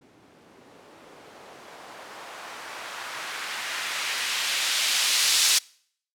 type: noise with low-pass filter sweep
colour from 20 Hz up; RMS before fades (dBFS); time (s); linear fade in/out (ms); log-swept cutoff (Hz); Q
violet; -29; 0.01-5.59; 10; 250 to 4900; 0.93
effects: noise-tail reverb RT60 0.6 s tail -25 dB re dry